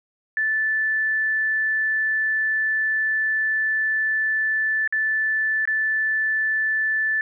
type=tone with dropouts; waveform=sine; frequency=1753 Hz; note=A6; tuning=7 cents flat; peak=-19 dBFS; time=0.37-7.21 s; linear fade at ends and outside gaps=1 ms; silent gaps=4.876-4.925 / 5.654-5.675 s; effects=none